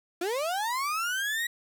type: linear sweep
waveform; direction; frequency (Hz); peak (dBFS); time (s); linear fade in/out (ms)
35% pulse; up; 330 to 1926; -26; 0.21-1.47; 5
effects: none